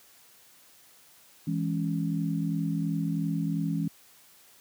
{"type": "chord", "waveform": "sine", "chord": "C# minor", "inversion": "first", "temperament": "equal", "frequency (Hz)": [164.81, 207.7, 277.2], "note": ["E3", "G#3", "C#4"], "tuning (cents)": [0, 0, 0], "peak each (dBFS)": [-28, -33, -32], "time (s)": [1.47, 3.88], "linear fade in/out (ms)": 5, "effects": ["white hiss -57 dBFS RMS until 4.6 s", "high-pass 80 Hz 12 dB/octave"]}